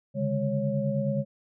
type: tone cluster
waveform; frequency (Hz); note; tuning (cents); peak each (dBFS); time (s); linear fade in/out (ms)
sine; 137.3 / 146.8 / 205 / 552; C#3 / D3 / G#3 / C#5; -16 / 0 / -22 / -7; -30 / -32 / -29 / -30; 0.14-1.25; 50
effects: none